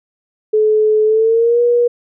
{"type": "tone with pitch glide", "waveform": "sine", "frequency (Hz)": [430, 479.9], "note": ["A4", "B4"], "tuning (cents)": [-40, -50], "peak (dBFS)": -9, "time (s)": [0.53, 1.88], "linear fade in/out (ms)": 10, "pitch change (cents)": 190, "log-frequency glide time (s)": [1.05, 1.61], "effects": []}